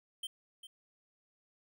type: tone with echo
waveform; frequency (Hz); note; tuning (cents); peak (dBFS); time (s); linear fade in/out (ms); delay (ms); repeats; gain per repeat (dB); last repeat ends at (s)
square; 3136; G7; 0; -38; 0.23-0.27; 5; 400; 1; -11; 0.67
effects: none